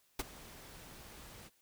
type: noise with ADSR envelope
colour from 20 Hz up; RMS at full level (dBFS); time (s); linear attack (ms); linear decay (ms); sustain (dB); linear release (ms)
pink; -34; 0.19-1.5; 5; 28; -19; 34
effects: white hiss -72 dBFS RMS until 1.61 s